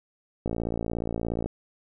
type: click train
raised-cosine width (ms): 2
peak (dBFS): -16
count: 58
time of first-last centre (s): 0.46-1.46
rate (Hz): 57
effects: none